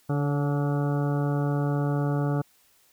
harmonic tone with a mistuned harmonic, 144.2 Hz, D3, 31 cents flat, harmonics 1 / 2 / 3 / 4 / 5 / 6 / 8 / 9 / 10, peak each -24 / -30 / -34 / -36 / -38 / -40 / -42 / -43 / -44 dBFS, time 0.09-2.42 s, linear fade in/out 10 ms, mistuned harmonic 4, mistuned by -29 cents, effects white hiss -62 dBFS RMS until 2.92 s

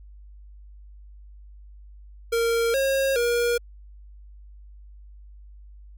square tone with pitch steps, 462.8 / 541 / 475.8 Hz, A#4 / C#5 / A#4, -13 / -42 / +35 cents, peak -21 dBFS, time 2.32-3.58 s, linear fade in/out 10 ms, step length 420 ms, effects added 50 Hz sine -43 dBFS peak until 5.97 s

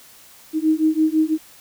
sine beating tone pair, 311.1 / 317.1 Hz, D#4 / D#4, 0 / +33 cents, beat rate 6 Hz, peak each -18 dBFS, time 0.53-1.38 s, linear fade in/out 50 ms, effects white hiss -47 dBFS RMS until 1.6 s

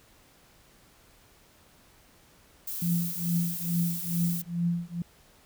violet noise, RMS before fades -35 dBFS, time 2.67-4.42 s, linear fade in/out 5 ms
sine tone with tremolo, 171.8 Hz, F3, 28 cents flat, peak -22 dBFS, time 2.82-5.02 s, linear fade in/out 2 ms, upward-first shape triangle, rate 2.3 Hz, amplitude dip 100%
effects pink hiss -59 dBFS RMS until 5.45 s

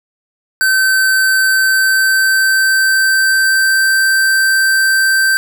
square tone with pitch glide, 1541 to 1558 Hz, G6 to G6, -30 to -11 cents, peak -10 dBFS, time 0.61-5.37 s, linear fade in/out 0 ms, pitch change +19 cents, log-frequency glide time 1.37-3.89 s, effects none

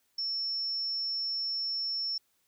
sine tone, 5400 Hz, E8, 41 cents sharp, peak -30 dBFS, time 0.18-2.18 s, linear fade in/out 5 ms, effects white hiss -73 dBFS RMS until 2.47 s

